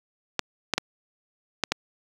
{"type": "clicks", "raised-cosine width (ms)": 0.2, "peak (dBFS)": -5, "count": 5, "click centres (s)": [0.393, 0.737, 0.78, 1.637, 1.72], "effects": ["high-pass 100 Hz 12 dB/octave", "7-bit"]}